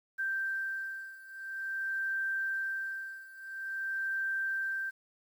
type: beating tone pair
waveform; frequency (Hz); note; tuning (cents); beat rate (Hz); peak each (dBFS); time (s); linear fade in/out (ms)
sine; 1568 / 1568.48; G6 / G6; 0 / +1; 0.48; -35 / -37; 0.18-4.91; 20
effects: 10-bit